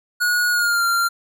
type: tone with pitch glide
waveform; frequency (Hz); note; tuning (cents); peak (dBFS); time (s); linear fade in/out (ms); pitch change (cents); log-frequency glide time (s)
square; 1452 to 1384; F#6 to F6; -33 to -16; -17; 0.2-1.09; 20; -83; 0.51-0.84
effects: none